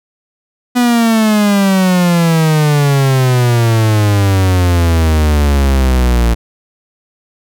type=exponential sweep; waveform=45% pulse; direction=down; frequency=247.7 to 57.1 Hz; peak=-8 dBFS; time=0.75-6.35 s; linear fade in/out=20 ms; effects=none